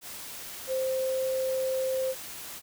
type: tone in noise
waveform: sine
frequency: 523.3 Hz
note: C5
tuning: in tune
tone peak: -26 dBFS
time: 0.67-2.15 s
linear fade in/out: 50 ms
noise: white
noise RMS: -41 dBFS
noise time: 0.01-2.62 s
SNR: +12 dB
effects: none